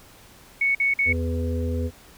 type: tone bursts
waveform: sine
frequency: 2217 Hz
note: C#7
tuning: in tune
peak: -18 dBFS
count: 3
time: 0.61-1.128 s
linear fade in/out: 5 ms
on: 140 ms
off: 49 ms
type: harmonic tone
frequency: 83 Hz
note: E2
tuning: 12 cents sharp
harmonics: 1 / 3 / 5 / 6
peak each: -24 / -30 / -35 / -33 dBFS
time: 1.05-1.91 s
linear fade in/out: 50 ms
effects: pink hiss -50 dBFS RMS until 2.17 s